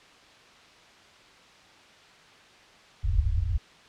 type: low-pass noise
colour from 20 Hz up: white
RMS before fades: -25 dBFS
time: 3.03-3.58 s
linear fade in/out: 10 ms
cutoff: 100 Hz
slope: 96 dB/octave
effects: white hiss -53 dBFS RMS until 3.88 s + low-pass 4000 Hz 12 dB/octave